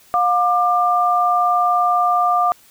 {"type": "tone pair together", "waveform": "sine", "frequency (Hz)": [712.7, 1192], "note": ["F5", "D6"], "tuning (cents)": [35, 25], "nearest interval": "major sixth", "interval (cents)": 890, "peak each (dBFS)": -16, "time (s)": [0.14, 2.52], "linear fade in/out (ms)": 0, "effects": ["white hiss -50 dBFS RMS until 2.7 s"]}